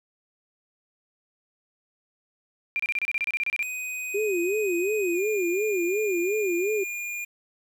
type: tone bursts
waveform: sine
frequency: 2381 Hz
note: D7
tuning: 23 cents sharp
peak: -23 dBFS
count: 14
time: 2.76-3.627 s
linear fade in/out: 0 ms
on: 35 ms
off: 29 ms
type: tone with pitch glide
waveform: square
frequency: 2500 to 2419 Hz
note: D#7 to D#7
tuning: +8 to -49 cents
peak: -31 dBFS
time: 3.62-7.25 s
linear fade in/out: 10 ms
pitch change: -57 cents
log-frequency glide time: 5.12-5.2 s
type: tone with vibrato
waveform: sine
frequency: 385 Hz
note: G4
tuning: 31 cents flat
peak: -23 dBFS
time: 4.14-6.84 s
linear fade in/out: 10 ms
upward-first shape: sine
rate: 2.8 Hz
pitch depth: 210 cents each way
effects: 9-bit